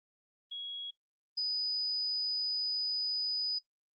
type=tone pair in turn; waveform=sine; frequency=3322 / 4977 Hz; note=G#7 / D#8; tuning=0 / 0 cents; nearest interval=perfect fifth; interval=700 cents; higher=second; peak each=-38 / -30 dBFS; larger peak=second; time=0.51-0.91 / 1.37-3.59 s; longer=second; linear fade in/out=10 ms; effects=noise-tail reverb RT60 0.1 s tail -20 dB re dry + Opus 24 kbps